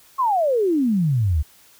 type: exponential sweep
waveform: sine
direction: down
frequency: 1108.7 to 69.3 Hz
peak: -16 dBFS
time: 0.18-1.43 s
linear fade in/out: 20 ms
effects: white hiss -52 dBFS RMS until 1.79 s